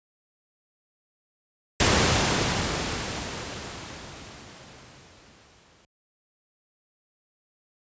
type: noise with exponential decay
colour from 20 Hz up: pink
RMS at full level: -18 dBFS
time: 1.8-5.85 s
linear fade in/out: 1 ms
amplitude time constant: 880 ms
effects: high-pass 60 Hz 12 dB/octave + resampled to 16000 Hz